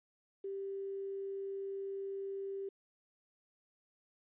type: tone with quantisation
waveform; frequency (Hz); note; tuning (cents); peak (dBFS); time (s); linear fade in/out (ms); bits
sine; 392; G4; 0; -38; 0.44-2.69; 5; 11
effects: resampled to 8000 Hz